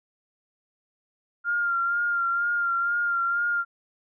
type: tone with vibrato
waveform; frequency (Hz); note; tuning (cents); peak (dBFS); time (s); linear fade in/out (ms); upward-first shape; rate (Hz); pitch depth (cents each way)
sine; 1396.9; F6; 0; -22; 1.44-3.65; 50; sine; 2.1; 29
effects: none